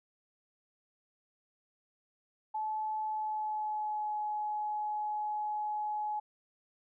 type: tone with pitch glide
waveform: sine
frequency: 863 to 845.2 Hz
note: A5 to G#5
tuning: -34 to +30 cents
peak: -32 dBFS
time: 2.54-6.2 s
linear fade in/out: 10 ms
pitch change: -36 cents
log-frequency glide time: 3.03-4.18 s
effects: none